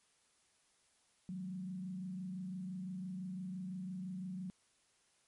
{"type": "tone with frequency modulation", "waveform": "sine", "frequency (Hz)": 185, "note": "F#3", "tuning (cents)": 0, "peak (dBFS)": -40, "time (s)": [1.29, 4.5], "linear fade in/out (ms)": 0, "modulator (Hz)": 25.9, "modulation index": 0.54, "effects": ["white hiss -73 dBFS RMS until 5.27 s", "MP3 48 kbps"]}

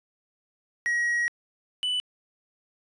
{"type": "tone pair in turn", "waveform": "triangle", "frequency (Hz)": [1901, 2983], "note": ["A#6", "F#7"], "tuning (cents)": [33, 13], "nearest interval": "minor sixth", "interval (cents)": 780, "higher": "second", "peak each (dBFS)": [-21, -23], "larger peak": "first", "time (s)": [[0.86, 1.28], [1.83, 2]], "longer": "first", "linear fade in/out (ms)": 0, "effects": ["resampled to 22050 Hz"]}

